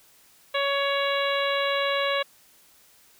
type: harmonic tone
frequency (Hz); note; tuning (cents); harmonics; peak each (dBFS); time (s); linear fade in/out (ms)
559; C#5; +14; 1 / 2 / 3 / 4 / 5 / 6 / 7; -26 / -29 / -31 / -32 / -33 / -34 / -34; 0.54-2.23; 10
effects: white hiss -57 dBFS RMS until 3.19 s